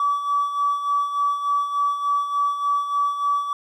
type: tone with tremolo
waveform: triangle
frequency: 1148 Hz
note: D6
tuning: 40 cents flat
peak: -13 dBFS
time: 0-3.53 s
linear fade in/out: 2 ms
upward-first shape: sine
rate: 3.4 Hz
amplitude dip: 70%
effects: tanh soft clip ceiling -15 dBFS